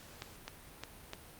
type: clicks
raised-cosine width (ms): 0.2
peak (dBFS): -23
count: 4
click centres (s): 0.221 / 0.48 / 0.836 / 1.134
effects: pink hiss -54 dBFS RMS until 1.39 s + Opus 48 kbps